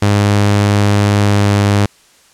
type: tone with pitch glide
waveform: sawtooth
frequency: 102.3 to 101.59 Hz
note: G#2 to G#2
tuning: -26 to -38 cents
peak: -5 dBFS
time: 0.02-1.86 s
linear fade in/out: 5 ms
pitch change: -12 cents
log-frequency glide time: 1.15-1.55 s
effects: white hiss -48 dBFS RMS until 2.33 s + low-pass 9000 Hz 12 dB/octave